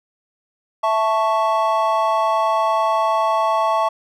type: chord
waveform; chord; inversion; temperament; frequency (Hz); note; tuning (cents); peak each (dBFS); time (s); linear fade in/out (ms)
triangle; A major; second; equal; 659.3 / 880 / 1108.7; E5 / A5 / C#6; 0 / 0 / 0; -18; 0.83-3.89; 10
effects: none